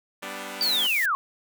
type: chord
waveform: 5% pulse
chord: G major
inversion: none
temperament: equal with one note detuned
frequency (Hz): 196 / 248.9 / 293.7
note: G3 / B3 / D4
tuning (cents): 0 / +14 / 0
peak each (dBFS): -27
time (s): 0.22-0.87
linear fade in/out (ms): 10
type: linear sweep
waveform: sine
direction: down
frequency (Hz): 4699 to 1046.5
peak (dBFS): -21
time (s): 0.61-1.15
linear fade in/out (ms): 0
type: noise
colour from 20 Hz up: blue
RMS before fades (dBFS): -33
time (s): 0.62-1.06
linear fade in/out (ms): 5
effects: none